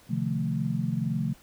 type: chord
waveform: sine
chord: F dominant seventh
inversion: second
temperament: equal with one note detuned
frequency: 130.81 / 152.1 / 174.61 / 220 Hz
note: C3 / Eb3 / F3 / A3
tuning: 0 / -39 / 0 / 0 cents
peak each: -31 dBFS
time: 0.09-1.34 s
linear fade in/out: 20 ms
effects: pink hiss -56 dBFS RMS until 1.42 s